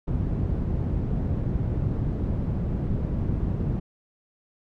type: low-pass noise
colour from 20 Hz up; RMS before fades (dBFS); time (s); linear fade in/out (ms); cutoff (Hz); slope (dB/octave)
white; -26; 0.07-3.8; 10; 150; 12
effects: none